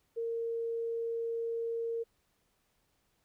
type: tone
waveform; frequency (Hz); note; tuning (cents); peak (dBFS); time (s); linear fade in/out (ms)
sine; 460.8; A#4; -20; -32; 0.16-2.04; 20
effects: pink hiss -75 dBFS RMS until 3.24 s